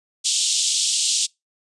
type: band-pass noise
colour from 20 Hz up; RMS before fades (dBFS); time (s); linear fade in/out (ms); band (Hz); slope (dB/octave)
white; -21; 0.24-1.27; 20; 3000 to 8500; 48
effects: noise-tail reverb RT60 0.2 s tail -26 dB re dry + resampled to 24000 Hz